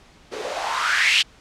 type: noise with band-pass filter sweep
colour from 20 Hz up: blue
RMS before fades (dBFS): -21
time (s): 0.31-1.23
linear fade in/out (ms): 20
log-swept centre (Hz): 370 to 3100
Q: 4.5
effects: pink hiss -51 dBFS RMS until 1.4 s + low-pass 6000 Hz 12 dB/octave